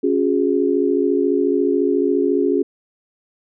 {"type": "chord", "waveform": "sine", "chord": "C# suspended fourth", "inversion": "none", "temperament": "equal with one note detuned", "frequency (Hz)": [277.2, 361.1, 415.3], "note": ["C#4", "F#4", "G#4"], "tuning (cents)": [0, -42, 0], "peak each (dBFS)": -19, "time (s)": [0.03, 2.63], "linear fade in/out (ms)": 10, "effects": []}